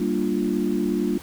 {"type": "chord", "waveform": "sine", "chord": "G minor seventh", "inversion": "none", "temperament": "equal with one note detuned", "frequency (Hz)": [196, 233.1, 298.1, 349.2], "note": ["G3", "Bb3", "D4", "F4"], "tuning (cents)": [0, 0, 26, 0], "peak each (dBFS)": -26, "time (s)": [0, 1.18], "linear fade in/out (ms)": 5, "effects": ["pink hiss -43 dBFS RMS until 1.22 s"]}